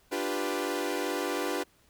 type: chord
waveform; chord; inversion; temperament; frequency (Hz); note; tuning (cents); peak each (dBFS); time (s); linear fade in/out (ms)
sawtooth; G dominant seventh; second; equal; 293.7 / 349.2 / 392 / 493.9; D4 / F4 / G4 / B4; 0 / 0 / 0 / 0; -31; 0.11-1.64; 20
effects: pink hiss -64 dBFS RMS until 1.89 s